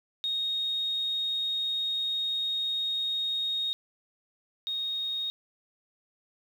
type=tone pair in turn; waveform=sine; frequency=3729 / 3729 Hz; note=A#7 / A#7; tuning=0 / 0 cents; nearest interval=unison; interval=0 cents; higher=neither; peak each=-27 / -29 dBFS; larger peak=first; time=0.24-3.73 / 4.67-5.3 s; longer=first; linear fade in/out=0 ms; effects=9-bit